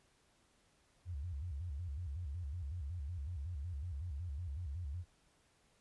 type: tone with vibrato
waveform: sine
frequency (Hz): 78.6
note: D#2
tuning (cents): +18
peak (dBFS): -39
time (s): 1.05-5.05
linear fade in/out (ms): 50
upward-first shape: square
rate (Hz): 5.4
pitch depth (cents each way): 210
effects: pink hiss -72 dBFS RMS until 5.8 s + resampled to 24000 Hz